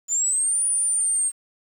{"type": "linear two-way sweep", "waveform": "sine", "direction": "up then down", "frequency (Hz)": [6990, 9510, 8510], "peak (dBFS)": -19, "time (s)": [0.08, 1.32], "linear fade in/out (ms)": 50, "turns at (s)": 0.65, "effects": ["8-bit"]}